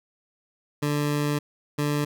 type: tone pair in turn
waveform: 20% pulse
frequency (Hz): 146.83 / 146.83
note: D3 / D3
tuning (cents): 0 / 0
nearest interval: unison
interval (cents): 0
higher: neither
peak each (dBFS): -18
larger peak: neither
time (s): 0.82-1.39 / 1.78-2.05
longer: first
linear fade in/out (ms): 10
effects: none